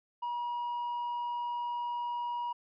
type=tone with tanh clipping; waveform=sine; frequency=960 Hz; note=B5; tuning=49 cents flat; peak=-33 dBFS; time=0.22-2.53 s; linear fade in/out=10 ms; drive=2 dB; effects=none